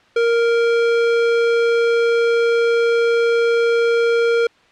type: tone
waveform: square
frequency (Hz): 466.2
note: A#4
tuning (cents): 0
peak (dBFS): -14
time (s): 0.16-4.47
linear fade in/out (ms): 5
effects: white hiss -52 dBFS RMS until 4.71 s + low-pass 3000 Hz 12 dB/octave